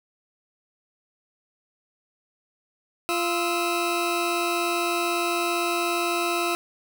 20% pulse tone pair together, 345.4 / 1304 Hz, F4 / E6, -19 / -19 cents, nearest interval octave + major seventh, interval 2300 cents, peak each -20 / -22 dBFS, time 3.09-6.55 s, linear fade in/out 0 ms, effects none

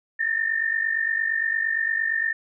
sine tone pair together, 1771.3 / 1820 Hz, A6 / A#6, +11 / -42 cents, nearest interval unison, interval 47 cents, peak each -26 / -23 dBFS, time 0.19-2.33 s, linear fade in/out 10 ms, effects none

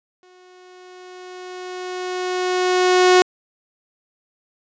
sawtooth tone with exponential growth, 365.2 Hz, F#4, 23 cents flat, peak -5 dBFS, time 0.23-3.22 s, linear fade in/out 1 ms, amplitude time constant 650 ms, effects resampled to 16000 Hz

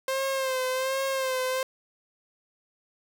sawtooth tone with vibrato, 526 Hz, C5, 9 cents sharp, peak -22 dBFS, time 0.08-1.63 s, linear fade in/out 2 ms, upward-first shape sine, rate 1.3 Hz, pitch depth 45 cents each way, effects none

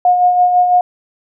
sine tone with tremolo, 719 Hz, F#5, 50 cents flat, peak -6 dBFS, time 0.05-0.81 s, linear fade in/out 2 ms, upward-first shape sine, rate 6 Hz, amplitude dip 45%, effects none

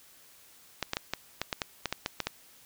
clicks, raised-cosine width 0.2 ms, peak -12 dBFS, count 12, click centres 0.827 / 0.934 / 0.969 / 1.136 / 1.416 / 1.528 / 1.618 / 1.857 / 1.926 / 2.061 / 2.203 / 2.27 s, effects white hiss -57 dBFS RMS until 2.65 s

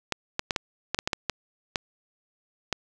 clicks, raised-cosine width 0.2 ms, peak -8 dBFS, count 11, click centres 0.123 / 0.394 / 0.508 / 0.562 / 0.946 / 0.989 / 1.075 / 1.132 / 1.297 / 1.758 / 2.727 s, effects none

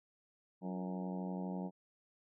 harmonic tone with a mistuned harmonic, 92.1 Hz, F#2, 7 cents flat, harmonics 2 / 3 / 4 / 5 / 6 / 7 / 8 / 9 / 10, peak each -39 / -47 / -50 / -51 / -52 / -52 / -54 / -52 / -56 dBFS, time 0.61-1.71 s, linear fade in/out 50 ms, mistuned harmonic 4, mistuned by -76 cents, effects none

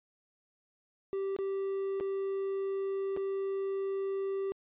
triangle tone with dropouts, 390 Hz, G4, 9 cents flat, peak -29 dBFS, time 1.13-4.52 s, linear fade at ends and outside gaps 0 ms, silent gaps 1.364-1.388 / 2-2.008 / 3.165-3.172 s, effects resampled to 8000 Hz

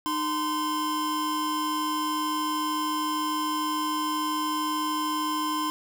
square tone pair together, 306.6 / 1033 Hz, D#4 / C6, -25 / -22 cents, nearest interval octave + major sixth, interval 2103 cents, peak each -31 / -28 dBFS, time 0.06-5.7 s, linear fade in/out 0 ms, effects none

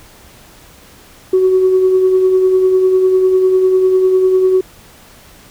sine tone with tremolo, 373.8 Hz, F#4, 18 cents sharp, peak -5 dBFS, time 1.33-4.61 s, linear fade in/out 5 ms, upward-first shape triangle, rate 10 Hz, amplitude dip 45%, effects tanh soft clip ceiling -3 dBFS + pink hiss -42 dBFS RMS until 5.5 s

